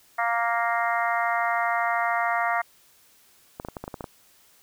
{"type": "harmonic tone", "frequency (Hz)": 233.1, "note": "A#3", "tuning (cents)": 0, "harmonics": [3, 4, 5, 6, 7, 8, 9], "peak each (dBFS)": [-26, -30, -29, -30, -39, -30, -34], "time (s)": [0.18, 2.62], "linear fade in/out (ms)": 10}
{"type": "clicks", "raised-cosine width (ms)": 1, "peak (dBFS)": -19, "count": 9, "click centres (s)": [3.599, 3.649, 3.686, 3.768, 3.84, 3.879, 3.942, 4.008, 4.042]}
{"effects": ["white hiss -58 dBFS RMS until 4.62 s"]}